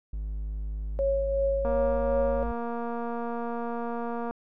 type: tone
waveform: triangle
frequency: 51.91 Hz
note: G#1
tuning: in tune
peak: -28 dBFS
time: 0.13-2.52 s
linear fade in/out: 5 ms
type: tone with tremolo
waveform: sine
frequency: 550 Hz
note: C#5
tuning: 14 cents flat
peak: -22 dBFS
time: 0.99-2.43 s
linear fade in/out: 0 ms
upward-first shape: triangle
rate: 2.7 Hz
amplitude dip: 45%
type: click train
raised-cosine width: 1 ms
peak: -21 dBFS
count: 626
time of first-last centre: 1.65-4.31 s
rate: 235 Hz
effects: none